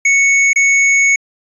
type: tone with dropouts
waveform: square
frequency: 2215 Hz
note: C#7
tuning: 2 cents flat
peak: -9 dBFS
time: 0.05-1.16 s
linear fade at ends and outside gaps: 5 ms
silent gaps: 0.532-0.559 s
effects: resampled to 22050 Hz